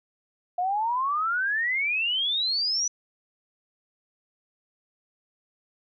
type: exponential sweep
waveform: sine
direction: up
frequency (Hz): 701 to 5990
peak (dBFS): -23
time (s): 0.58-2.88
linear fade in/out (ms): 5
effects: none